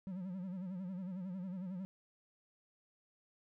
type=tone with vibrato; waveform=triangle; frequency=185 Hz; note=F#3; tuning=in tune; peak=-38 dBFS; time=0.07-1.85 s; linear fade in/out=0 ms; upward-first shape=sine; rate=11 Hz; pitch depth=96 cents each way; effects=none